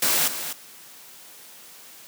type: noise with echo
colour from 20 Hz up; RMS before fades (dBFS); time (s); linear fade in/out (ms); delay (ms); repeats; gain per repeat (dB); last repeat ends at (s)
white; -21; 0.02-0.28; 5; 250; 1; -10; 0.53
effects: white hiss -46 dBFS RMS until 2.07 s + high-pass 150 Hz 12 dB/octave